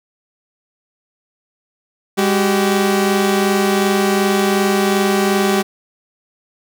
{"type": "tone pair together", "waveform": "sawtooth", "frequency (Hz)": [202.5, 382.3], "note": ["G#3", "G4"], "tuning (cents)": [-43, -43], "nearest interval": "major seventh", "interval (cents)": 1100, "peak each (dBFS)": -12, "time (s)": [2.17, 5.63], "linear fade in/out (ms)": 20, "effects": []}